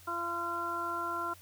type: harmonic tone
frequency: 342.8 Hz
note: F4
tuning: 32 cents flat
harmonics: 1 / 2 / 3 / 4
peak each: -42 / -42 / -37 / -35 dBFS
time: 0.07-1.34 s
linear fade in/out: 10 ms
effects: added 90 Hz sine -57 dBFS peak until 1.41 s + white hiss -57 dBFS RMS until 1.41 s